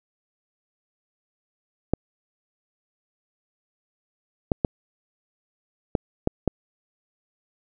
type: clicks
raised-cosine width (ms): 2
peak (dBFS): -6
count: 6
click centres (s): 1.936 / 4.518 / 4.648 / 5.952 / 6.274 / 6.477
effects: none